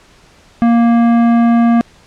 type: tone with tanh clipping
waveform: triangle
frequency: 233.8 Hz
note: A#3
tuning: 5 cents sharp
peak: -9 dBFS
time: 0.62-1.81 s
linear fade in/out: 0 ms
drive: 18 dB
effects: pink hiss -46 dBFS RMS until 2.06 s + low-pass 7000 Hz 12 dB/octave